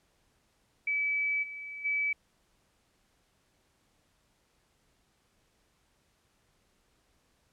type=tone with level steps; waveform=sine; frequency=2296 Hz; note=D7; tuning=40 cents flat; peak=-27 / -39 / -27 dBFS; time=0.87-2.13 s; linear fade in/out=5 ms; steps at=1.42 / 1.84 s; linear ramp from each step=20 ms; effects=pink hiss -71 dBFS RMS until 7.52 s + low-pass 11000 Hz 12 dB/octave